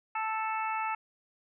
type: harmonic tone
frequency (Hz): 440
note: A4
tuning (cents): 0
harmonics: 2 / 3 / 4 / 5 / 6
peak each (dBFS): -32 / -35 / -44 / -41 / -40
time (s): 0.15-0.95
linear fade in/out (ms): 5
effects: none